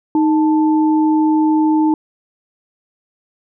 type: tone pair together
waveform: sine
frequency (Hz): 311.1 / 880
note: D#4 / A5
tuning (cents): 0 / 0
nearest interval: octave + tritone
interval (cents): 1800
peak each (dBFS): -11 / -20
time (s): 0.15-1.94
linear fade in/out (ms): 2
effects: none